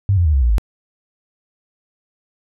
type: tone with pitch steps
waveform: sine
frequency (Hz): 98.8 / 87.01 / 76.63 / 67.48 / 59.43 / 52.34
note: G2 / F2 / D#2 / C#2 / A#1 / G#1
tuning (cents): +14 / -6 / -26 / -46 / +34 / +14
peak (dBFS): -11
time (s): 0.09-0.582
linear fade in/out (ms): 0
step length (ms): 82
effects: none